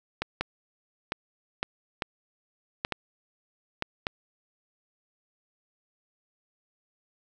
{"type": "two click trains", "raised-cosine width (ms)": 0.3, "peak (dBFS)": [-11, -12], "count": [4, 5], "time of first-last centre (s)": [[0.41, 4.069], [0.22, 3.824]], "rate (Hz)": [0.82, 1.11], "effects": []}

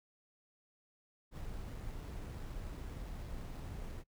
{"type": "noise with sample-and-hold", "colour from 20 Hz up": "brown", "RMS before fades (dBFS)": -44, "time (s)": [1.31, 4.04], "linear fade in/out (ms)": 50, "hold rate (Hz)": 8820, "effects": ["noise-tail reverb RT60 0.1 s tail -25 dB re dry"]}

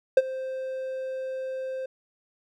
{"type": "tone with ADSR envelope", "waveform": "triangle", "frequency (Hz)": 523.3, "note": "C5", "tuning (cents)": 0, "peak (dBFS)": -9, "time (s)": [0.17, 1.86], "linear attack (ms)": 4, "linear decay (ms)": 36, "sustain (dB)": -19, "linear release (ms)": 6, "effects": []}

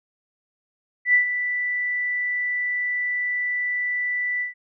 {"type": "tone with ADSR envelope", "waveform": "sine", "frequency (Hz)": 1975.5, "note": "B6", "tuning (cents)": 0, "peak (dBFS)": -12, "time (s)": [1.05, 4.54], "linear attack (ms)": 89, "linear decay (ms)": 110, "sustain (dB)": -10, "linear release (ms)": 130, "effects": []}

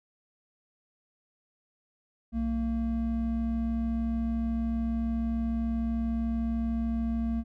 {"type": "tone pair together", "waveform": "triangle", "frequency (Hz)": [61.74, 228.4], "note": ["B1", "A#3"], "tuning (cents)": [0, -35], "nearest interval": "octave + major seventh", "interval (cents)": 2265, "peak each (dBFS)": [-30, -26], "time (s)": [2.32, 7.44], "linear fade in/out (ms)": 50, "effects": []}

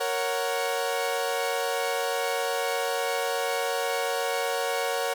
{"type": "chord", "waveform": "sawtooth", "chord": "F# major", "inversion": "first", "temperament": "equal", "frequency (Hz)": [466.2, 554.4, 740], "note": ["A#4", "C#5", "F#5"], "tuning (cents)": [0, 0, 0], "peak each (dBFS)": [-26, -26, -27], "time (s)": [0, 5.14], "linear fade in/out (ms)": 10, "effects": []}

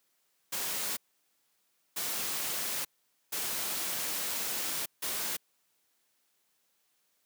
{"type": "noise bursts at uneven times", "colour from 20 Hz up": "white", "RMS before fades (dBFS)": -34, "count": 4, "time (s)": [[0.52, 0.97], [1.96, 2.85], [3.32, 4.86], [5.02, 5.37]], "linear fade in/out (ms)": 10, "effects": ["white hiss -74 dBFS RMS until 7.25 s", "high-pass 150 Hz 12 dB/octave"]}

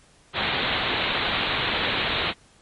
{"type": "low-pass noise", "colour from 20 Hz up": "white", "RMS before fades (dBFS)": -25, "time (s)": [0.33, 2.34], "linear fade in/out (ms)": 50, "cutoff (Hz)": 4000, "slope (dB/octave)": 96, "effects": ["pink hiss -56 dBFS RMS until 2.61 s", "MP3 48 kbps"]}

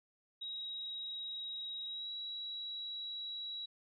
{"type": "tone with pitch glide", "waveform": "sine", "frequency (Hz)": [3819, 3888], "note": ["A#7", "B7"], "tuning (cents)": [41, -28], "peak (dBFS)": -40, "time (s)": [0.41, 3.66], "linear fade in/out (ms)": 10, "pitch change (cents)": 31, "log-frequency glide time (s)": [1.87, 2.1], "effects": []}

